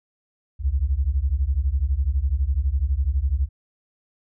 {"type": "beating tone pair", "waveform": "sine", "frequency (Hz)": [62.3, 74.3], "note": ["B1", "D2"], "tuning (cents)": [16, 21], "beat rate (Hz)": 12, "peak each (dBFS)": -21, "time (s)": [0.59, 3.49], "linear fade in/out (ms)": 50, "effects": ["tanh soft clip ceiling -12 dBFS"]}